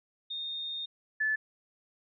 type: tone pair in turn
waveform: sine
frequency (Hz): 3672 / 1737.4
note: A#7 / A6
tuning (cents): -27 / -22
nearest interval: octave + minor second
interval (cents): 1295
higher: first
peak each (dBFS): -34 / -26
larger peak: second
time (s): 0.3-0.86 / 1.2-1.36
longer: first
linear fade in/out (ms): 10
effects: none